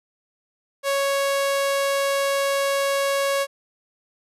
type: tone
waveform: sawtooth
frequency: 554.4 Hz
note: C#5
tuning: in tune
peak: -16 dBFS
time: 0.83-3.47 s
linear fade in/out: 50 ms
effects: resampled to 32000 Hz